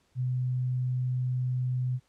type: tone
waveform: sine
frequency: 126.5 Hz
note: B2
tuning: 42 cents sharp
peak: -26 dBFS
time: 0.15-2 s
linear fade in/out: 50 ms
effects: pink hiss -69 dBFS RMS until 2.08 s + low-pass 9000 Hz 12 dB/octave